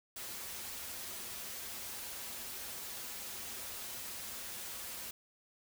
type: noise with comb filter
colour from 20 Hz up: white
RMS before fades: -44 dBFS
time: 0.16-5.11 s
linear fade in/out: 5 ms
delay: 6.7 ms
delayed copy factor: -0.55
effects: none